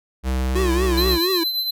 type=tone with pitch glide; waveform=square; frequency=64.6 to 63.82 Hz; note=C2 to C2; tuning=-21 to -43 cents; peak=-20 dBFS; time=0.23-1.19 s; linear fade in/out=50 ms; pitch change=-22 cents; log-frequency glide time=0.71-0.94 s
type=tone with vibrato; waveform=square; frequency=355.6 Hz; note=F4; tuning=31 cents sharp; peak=-20 dBFS; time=0.55-1.44 s; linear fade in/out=10 ms; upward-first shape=triangle; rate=4.3 Hz; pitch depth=150 cents each way
type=tone with tremolo; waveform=square; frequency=4054 Hz; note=B7; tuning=45 cents sharp; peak=-19 dBFS; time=0.97-1.71 s; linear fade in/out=10 ms; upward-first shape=triangle; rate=8.5 Hz; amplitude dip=55%
effects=none